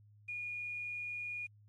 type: tone with quantisation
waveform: sine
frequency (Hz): 2439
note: D#7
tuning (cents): -35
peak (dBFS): -38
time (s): 0.28-1.47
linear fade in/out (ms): 10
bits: 11
effects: added 104 Hz sine -59 dBFS peak until 1.68 s + MP3 48 kbps